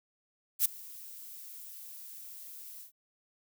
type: noise with ADSR envelope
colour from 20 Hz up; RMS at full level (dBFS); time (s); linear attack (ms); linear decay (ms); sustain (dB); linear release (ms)
violet; -23; 0.59-2.92; 63; 6; -24; 110
effects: none